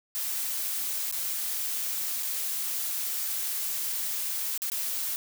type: noise with dropouts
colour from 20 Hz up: blue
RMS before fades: -31 dBFS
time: 0.15-5.16 s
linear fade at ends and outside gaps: 0 ms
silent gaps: 1.113-1.125 / 2.226-2.23 / 4.577-4.619 / 4.7-4.718 s
effects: none